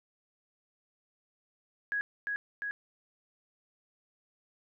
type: tone with echo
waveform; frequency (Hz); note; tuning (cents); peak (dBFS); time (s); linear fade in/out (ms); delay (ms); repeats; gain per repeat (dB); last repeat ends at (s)
sine; 1661.2; G#6; 0; -29; 1.92-2.01; 0; 350; 2; -2; 2.71
effects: none